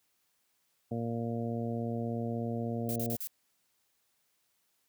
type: harmonic tone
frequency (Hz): 116.54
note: A#2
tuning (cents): 0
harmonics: 1 / 2 / 3 / 4 / 5 / 6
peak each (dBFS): -36 / -35 / -44 / -40 / -43 / -44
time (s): 0.91-3.16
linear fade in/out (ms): 5
type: noise bursts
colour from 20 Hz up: violet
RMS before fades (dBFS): -38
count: 4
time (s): 2.89-3.272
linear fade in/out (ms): 0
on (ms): 67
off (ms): 38
effects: white hiss -75 dBFS RMS until 4.88 s + high-pass 60 Hz 12 dB/octave